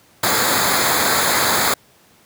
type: noise with comb filter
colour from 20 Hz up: pink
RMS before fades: -17 dBFS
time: 0.23-1.74 s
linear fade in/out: 5 ms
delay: 0.35 ms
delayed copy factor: -0.75
effects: pink hiss -52 dBFS RMS until 2.25 s + high-pass 100 Hz 12 dB/octave